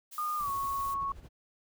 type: noise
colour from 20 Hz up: blue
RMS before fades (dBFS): -46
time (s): 0.11-0.95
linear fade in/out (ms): 20
type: tone with pitch glide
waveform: sine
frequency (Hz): 1219 to 1105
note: D#6 to C#6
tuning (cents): -36 to -6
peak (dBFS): -30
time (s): 0.18-1.12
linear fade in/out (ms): 2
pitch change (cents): -170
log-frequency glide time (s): 0.37-0.5
type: noise with tremolo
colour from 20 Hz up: brown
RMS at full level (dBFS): -47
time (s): 0.39-1.29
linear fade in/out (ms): 20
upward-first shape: sine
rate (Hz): 13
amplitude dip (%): 55
effects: none